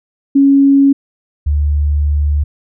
sine tone pair in turn, 276.9 / 73.34 Hz, C#4 / D2, -2 / -2 cents, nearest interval octave + major seventh, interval 2300 cents, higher first, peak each -5 / -10 dBFS, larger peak first, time 0.35-0.93 / 1.46-2.44 s, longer second, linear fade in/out 10 ms, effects none

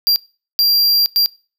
square tone bursts at uneven times, 4750 Hz, D8, 19 cents sharp, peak -11 dBFS, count 3, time 0.07-0.16 / 0.59-1.06 / 1.16-1.26 s, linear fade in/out 0 ms, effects noise-tail reverb RT60 0.4 s tail -26 dB re dry

